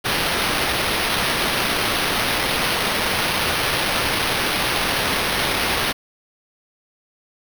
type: noise with sample-and-hold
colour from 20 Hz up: violet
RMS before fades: -21 dBFS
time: 0.04-5.93 s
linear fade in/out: 20 ms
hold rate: 7350 Hz
effects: none